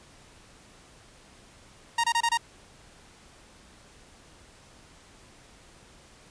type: tone bursts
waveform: sawtooth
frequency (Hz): 932.3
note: A#5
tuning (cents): 0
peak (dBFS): -18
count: 5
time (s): 1.98-2.374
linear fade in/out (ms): 5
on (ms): 58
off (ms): 26
effects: pink hiss -54 dBFS RMS until 6.3 s + resampled to 22050 Hz